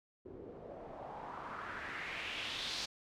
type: noise with low-pass filter sweep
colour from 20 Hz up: white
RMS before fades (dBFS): -44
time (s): 0.25-2.86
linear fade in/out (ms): 10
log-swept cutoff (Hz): 340 to 4700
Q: 2.8
effects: none